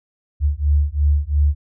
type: beating tone pair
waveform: sine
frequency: 71.7 / 74.6 Hz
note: D2 / D2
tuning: -41 / +28 cents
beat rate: 2.9 Hz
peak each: -17 dBFS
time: 0.4-1.55 s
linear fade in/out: 50 ms
effects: none